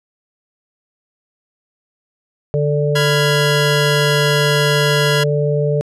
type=harmonic tone; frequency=146.83 Hz; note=D3; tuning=in tune; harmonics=1 / 3 / 4; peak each=-16 / -18 / -21 dBFS; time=2.54-5.81 s; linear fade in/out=0 ms
type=chord; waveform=20% pulse; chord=F diminished; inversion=second; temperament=equal with one note detuned; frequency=997.5 / 1396.9 / 1661.2 Hz; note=Cb6 / F6 / Ab6; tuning=+17 / 0 / 0 cents; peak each=-17 / -16 / -15 dBFS; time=2.95-5.24 s; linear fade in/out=10 ms
effects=low-pass 10000 Hz 12 dB/octave